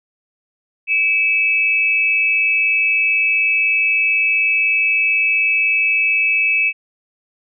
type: tone pair together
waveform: sine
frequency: 2303 / 2608 Hz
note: D7 / E7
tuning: -34 / -19 cents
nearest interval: major second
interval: 215 cents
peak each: -19 / -14 dBFS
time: 0.87-6.73 s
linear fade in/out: 50 ms
effects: none